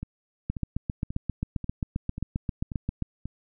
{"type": "two click trains", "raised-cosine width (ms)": 5, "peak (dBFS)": [-15, -21], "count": [20, 7], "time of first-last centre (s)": [[0.5, 3.023], [0.03, 3.256]], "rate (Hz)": [7.53, 1.86], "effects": []}